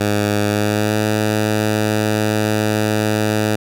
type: tone with pitch glide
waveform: 10% pulse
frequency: 103.83 to 107.06 Hz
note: G#2 to A2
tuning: 0 to -47 cents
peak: -7 dBFS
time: 0-3.56 s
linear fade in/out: 10 ms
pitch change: +53 cents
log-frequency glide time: 0.48-0.98 s
effects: none